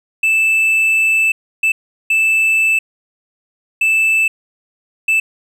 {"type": "tone bursts at uneven times", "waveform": "triangle", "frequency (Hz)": 2637, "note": "E7", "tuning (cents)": 0, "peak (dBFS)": -9, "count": 5, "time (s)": [[0.23, 1.32], [1.63, 1.72], [2.1, 2.79], [3.81, 4.28], [5.08, 5.2]], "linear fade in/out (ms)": 5, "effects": []}